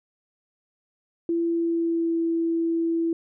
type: tone with pitch glide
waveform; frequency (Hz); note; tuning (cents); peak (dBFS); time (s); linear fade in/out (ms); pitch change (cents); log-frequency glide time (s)
sine; 336.8 to 331.8; E4 to E4; +37 to +11; -21; 1.29-3.13; 2; -26; 1.42-2.17
effects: none